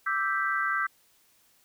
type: chord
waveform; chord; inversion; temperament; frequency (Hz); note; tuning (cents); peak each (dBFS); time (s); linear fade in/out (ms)
sine; E minor seventh; third; equal; 1174.7 / 1318.5 / 1568 / 1975.5; D6 / E6 / G6 / B6; 0 / 0 / 0 / 0; -32 / -31 / -28 / -34; 0.06-0.87; 10
effects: white hiss -64 dBFS RMS until 1.64 s